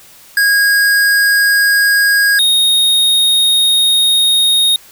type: tone pair in turn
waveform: square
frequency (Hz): 1639 / 3724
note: G#6 / A#7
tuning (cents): -23 / -2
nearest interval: octave + major second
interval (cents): 1421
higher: second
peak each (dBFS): -9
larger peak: neither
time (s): 0.37-2.39 / 2.39-4.76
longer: second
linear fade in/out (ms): 2
effects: white hiss -41 dBFS RMS until 4.91 s